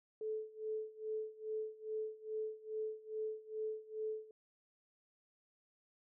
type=tone with tremolo; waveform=sine; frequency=434.6 Hz; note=A4; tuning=21 cents flat; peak=-36 dBFS; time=0.21-4.31 s; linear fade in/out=2 ms; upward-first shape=sine; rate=2.4 Hz; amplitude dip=90%; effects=none